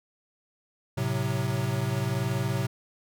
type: chord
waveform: square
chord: F# diminished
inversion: first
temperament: equal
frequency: 110 / 130.81 / 185 Hz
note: A2 / C3 / F#3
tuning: 0 / 0 / 0 cents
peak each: -31 / -29 / -35 dBFS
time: 0.97-2.67 s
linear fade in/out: 10 ms
effects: none